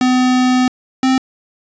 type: tone pair in turn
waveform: square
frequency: 253.2 / 261.2 Hz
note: B3 / C4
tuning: +43 / -3 cents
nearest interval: minor second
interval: 54 cents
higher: second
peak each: -11 dBFS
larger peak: neither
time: 0.01-0.68 / 1.03-1.18 s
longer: first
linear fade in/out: 2 ms
effects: resampled to 16000 Hz + 7-bit